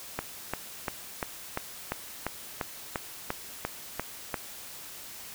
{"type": "click train", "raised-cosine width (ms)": 0.5, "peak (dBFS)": -14, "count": 13, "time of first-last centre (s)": [0.19, 4.342], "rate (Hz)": 2.89, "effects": ["white hiss -44 dBFS RMS until 5.34 s"]}